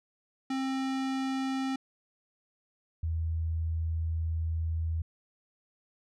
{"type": "tone pair in turn", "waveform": ["square", "sine"], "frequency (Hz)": [265.6, 81.37], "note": ["C4", "E2"], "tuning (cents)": [26, -22], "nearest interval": "octave + minor sixth", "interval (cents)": 2048, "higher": "first", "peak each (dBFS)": [-30, -28], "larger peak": "second", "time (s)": [[0.5, 1.76], [3.03, 5.02]], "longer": "second", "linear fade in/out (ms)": 5, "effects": ["low-pass 6000 Hz 12 dB/octave"]}